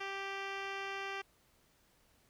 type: tone with low-pass filter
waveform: 10% pulse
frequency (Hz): 392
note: G4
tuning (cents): 0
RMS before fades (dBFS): -41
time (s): 0-1.22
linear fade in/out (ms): 10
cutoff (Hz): 3500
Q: 2
effects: pink hiss -70 dBFS RMS until 2.29 s